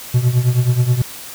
triangle tone with tremolo, 123.47 Hz, B2, in tune, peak -6 dBFS, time 0.14-1.02 s, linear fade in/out 5 ms, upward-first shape triangle, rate 9.4 Hz, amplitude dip 85%, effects white hiss -33 dBFS RMS until 1.34 s

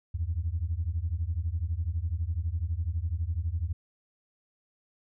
sine beating tone pair, 77.4 / 89.4 Hz, D#2 / F2, -9 / +41 cents, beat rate 12 Hz, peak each -30 / -30 dBFS, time 0.14-3.73 s, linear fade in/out 10 ms, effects tanh soft clip ceiling -20 dBFS

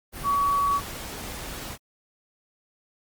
sine tone in noise, 1131 Hz, C#6, 34 cents sharp, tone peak -20 dBFS, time 0.23-0.81 s, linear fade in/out 50 ms, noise pink, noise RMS -36 dBFS, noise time 0.12-1.78 s, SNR +13 dB, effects Opus 32 kbps

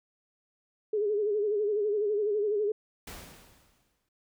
sine tone with vibrato, 417.4 Hz, G#4, 9 cents sharp, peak -25 dBFS, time 0.93-2.72 s, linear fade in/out 5 ms, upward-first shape sine, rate 12 Hz, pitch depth 70 cents each way
pink noise with exponential decay, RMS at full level -41 dBFS, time 3.07-4.09 s, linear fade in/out 5 ms, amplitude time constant 220 ms
effects none

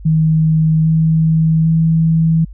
sine tone with pitch steps, 158.5 / 160.43 / 162.39 Hz, D#3 / E3 / E3, +32 / -47 / -26 cents, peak -9 dBFS, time 0.05-2.45 s, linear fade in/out 10 ms, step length 800 ms, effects added 50 Hz sine -30 dBFS peak until 2.53 s

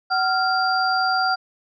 sine tone cluster, 754 / 1390 / 4736 Hz, F#5 / F6 / D8, +32 / -9 / +14 cents, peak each -21 / -21 / -26 dBFS, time 0.1-1.36 s, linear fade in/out 20 ms, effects none

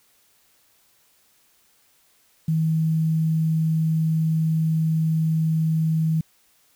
sine tone with quantisation, 159.9 Hz, D#3, 48 cents sharp, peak -18 dBFS, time 2.48-6.21 s, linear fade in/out 5 ms, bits 8, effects white hiss -61 dBFS RMS until 6.75 s

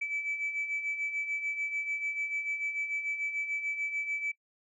sine beating tone pair, 2301 / 2307.8 Hz, D7 / D7, -36 / -31 cents, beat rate 6.8 Hz, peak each -38 / -31 dBFS, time 0.01-4.32 s, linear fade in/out 10 ms, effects noise-tail reverb RT60 0.1 s tail -21 dB re dry + tanh soft clip ceiling -26 dBFS

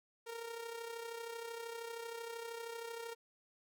sawtooth tone with amplitude modulation, 463 Hz, A#4, 12 cents flat, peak -37 dBFS, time 0.26-3.15 s, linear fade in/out 20 ms, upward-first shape sine, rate 32.9 Hz, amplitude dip 55%, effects none

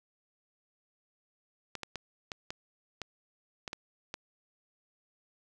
clicks, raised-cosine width 0.2 ms, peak -20 dBFS, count 9, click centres 1.753 / 1.833 / 1.957 / 2.318 / 2.505 / 3.017 / 3.678 / 3.731 / 4.141 s, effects none

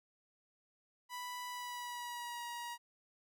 sawtooth tone with pitch glide, 987.8 to 952.5 Hz, B5 to A#5, 0 to +37 cents, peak -38 dBFS, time 1.09-2.78 s, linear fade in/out 50 ms, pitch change -63 cents, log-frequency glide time 1.49-2.44 s, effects none

